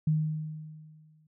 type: tone with exponential decay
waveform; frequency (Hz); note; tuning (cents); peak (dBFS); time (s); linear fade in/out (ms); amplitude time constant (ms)
sine; 155.1; D#3; -5; -21; 0.07-1.27; 5; 260
effects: none